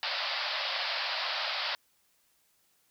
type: band-pass noise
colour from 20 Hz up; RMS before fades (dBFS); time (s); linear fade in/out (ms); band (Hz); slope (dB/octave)
white; -33; 0.03-1.75; 0; 540 to 5000; 96
effects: white hiss -70 dBFS RMS until 2.9 s